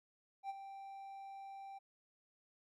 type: tone with ADSR envelope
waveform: triangle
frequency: 784 Hz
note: G5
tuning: in tune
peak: -36 dBFS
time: 0.43-1.79 s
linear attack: 65 ms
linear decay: 28 ms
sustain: -10 dB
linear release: 15 ms
effects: none